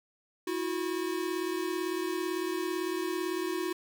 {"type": "tone pair together", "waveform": "square", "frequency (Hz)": [326.1, 364], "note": ["E4", "F#4"], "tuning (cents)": [-19, -28], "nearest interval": "major second", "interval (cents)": 191, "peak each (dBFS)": [-35, -33], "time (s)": [0.47, 3.73], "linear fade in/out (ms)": 5, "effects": []}